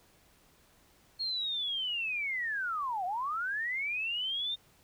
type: linear two-way sweep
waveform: sine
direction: down then up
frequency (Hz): 4300 to 698.5 to 3666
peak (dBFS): -31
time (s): 1.19-4.56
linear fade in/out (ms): 20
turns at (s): 3.05
effects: pink hiss -64 dBFS RMS until 4.83 s